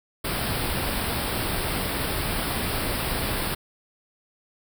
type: band-stop noise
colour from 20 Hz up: pink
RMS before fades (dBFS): -27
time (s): 0.24-3.55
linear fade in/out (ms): 10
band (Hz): 5200 to 8300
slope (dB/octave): 96
effects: none